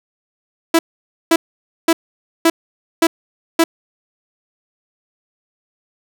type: tone bursts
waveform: sawtooth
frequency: 330 Hz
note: E4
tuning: 2 cents sharp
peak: -5 dBFS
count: 6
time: 0.74-3.64 s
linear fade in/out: 5 ms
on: 50 ms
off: 520 ms
effects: none